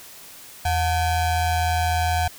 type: ring-modulated tone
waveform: square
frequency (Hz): 403.1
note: G4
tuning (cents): +48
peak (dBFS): -17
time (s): 0.65-2.28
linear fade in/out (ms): 5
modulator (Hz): 321
effects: white hiss -43 dBFS RMS until 2.38 s